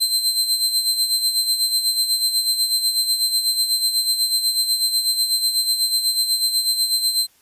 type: tone with tremolo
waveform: sawtooth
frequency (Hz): 4106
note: C8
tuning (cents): -33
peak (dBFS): -12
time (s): 0-7.27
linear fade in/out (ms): 20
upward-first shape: sine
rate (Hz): 8.1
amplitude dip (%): 60
effects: white hiss -57 dBFS RMS until 7.41 s + resampled to 32000 Hz